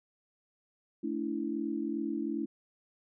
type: chord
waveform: sine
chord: A suspended fourth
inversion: none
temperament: equal with one note detuned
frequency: 220 / 287 / 329.6 Hz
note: A3 / D4 / E4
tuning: 0 / -40 / 0 cents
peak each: -37 / -35 / -35 dBFS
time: 1.03-2.46 s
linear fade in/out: 10 ms
effects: none